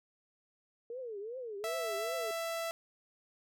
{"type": "tone with vibrato", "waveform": "sine", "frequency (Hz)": 455.2, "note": "A#4", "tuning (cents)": -41, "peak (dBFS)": -39, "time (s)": [0.9, 2.31], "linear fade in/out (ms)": 2, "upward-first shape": "triangle", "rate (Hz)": 2.6, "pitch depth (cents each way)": 270}
{"type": "tone with pitch glide", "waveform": "sawtooth", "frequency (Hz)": [659.3, 663.9], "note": ["E5", "E5"], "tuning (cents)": [0, 12], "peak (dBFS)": -31, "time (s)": [1.64, 2.71], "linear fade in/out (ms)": 0, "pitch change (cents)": 12, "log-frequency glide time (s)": [1.78, 2.03]}
{"effects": []}